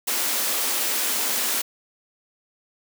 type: high-pass noise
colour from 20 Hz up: white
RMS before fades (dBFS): -24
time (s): 0.07-1.62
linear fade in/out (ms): 10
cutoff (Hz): 210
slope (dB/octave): 96
effects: none